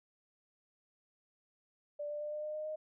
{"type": "tone with pitch steps", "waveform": "sine", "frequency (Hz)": [587.3, 592.4, 597.6, 602.8, 608, 613.3, 618.6], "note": ["D5", "D5", "D5", "D5", "D#5", "D#5", "D#5"], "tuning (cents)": [0, 15, 30, 45, -40, -25, -10], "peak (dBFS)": -37, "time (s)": [1.99, 2.76], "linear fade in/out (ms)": 10, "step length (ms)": 110, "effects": []}